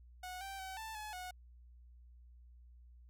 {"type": "tone with pitch steps", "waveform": "sawtooth", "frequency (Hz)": [733, 780, 761, 884, 852, 731], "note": ["F#5", "G5", "F#5", "A5", "G#5", "F#5"], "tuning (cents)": [-16, -9, 48, 8, 44, -21], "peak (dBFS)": -40, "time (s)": [0.23, 1.31], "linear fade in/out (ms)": 5, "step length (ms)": 180, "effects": ["added 60 Hz sine -56 dBFS peak until 3.09 s"]}